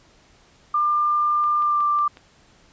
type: tone with pitch glide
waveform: sine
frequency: 1196 to 1180.9 Hz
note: D6 to D6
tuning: +31 to +9 cents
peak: -17 dBFS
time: 0.74-2.08 s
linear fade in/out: 5 ms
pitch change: -22 cents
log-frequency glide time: 1.61-1.82 s
type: click train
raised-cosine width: 0.3 ms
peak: -27 dBFS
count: 5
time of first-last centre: 1.44-2.171 s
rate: 5.47 Hz
effects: pink hiss -55 dBFS RMS until 2.72 s + resampled to 16000 Hz